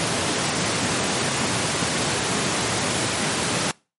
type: high-pass noise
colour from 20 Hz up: pink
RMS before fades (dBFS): -23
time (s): 0-3.71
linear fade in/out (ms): 0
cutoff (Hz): 110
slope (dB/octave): 24
effects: noise-tail reverb RT60 0.3 s tail -24 dB re dry + MP3 48 kbps